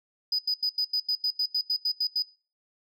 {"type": "tone bursts", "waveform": "sine", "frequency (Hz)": 4978, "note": "D#8", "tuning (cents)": 0, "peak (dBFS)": -21, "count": 13, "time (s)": [0.32, 2.224], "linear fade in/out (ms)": 5, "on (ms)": 68, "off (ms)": 85, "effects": ["noise-tail reverb RT60 0.4 s tail -24 dB re dry", "tanh soft clip ceiling -21 dBFS"]}